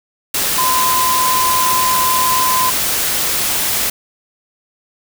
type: tone in noise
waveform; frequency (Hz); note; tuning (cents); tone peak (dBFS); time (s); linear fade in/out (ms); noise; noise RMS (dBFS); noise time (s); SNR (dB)
sine; 1022; C6; -41; -14; 0.58-2.7; 5; white; -17; 0.34-3.9; 0
effects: none